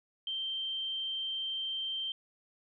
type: tone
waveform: sine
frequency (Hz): 3137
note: G7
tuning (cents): +1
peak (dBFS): -33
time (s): 0.27-2.12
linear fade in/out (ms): 2
effects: none